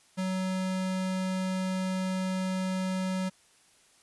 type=tone; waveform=square; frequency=187.1 Hz; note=F#3; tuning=20 cents sharp; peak=-29 dBFS; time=0.17-3.3 s; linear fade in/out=20 ms; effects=white hiss -62 dBFS RMS until 4.02 s + resampled to 24000 Hz